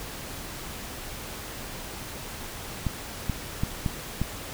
clicks, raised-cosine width 5 ms, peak -13 dBFS, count 5, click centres 2.867 / 3.297 / 3.635 / 3.862 / 4.216 s, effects pink hiss -38 dBFS RMS until 4.53 s

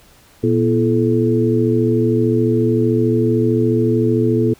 sine tone cluster, 118.6 / 243.2 / 338.4 / 432 Hz, A#2 / B3 / E4 / A4, +30 / -26 / +45 / -32 cents, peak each -18 dBFS, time 0.43-4.54 s, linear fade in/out 10 ms, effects pink hiss -49 dBFS RMS until 4.59 s

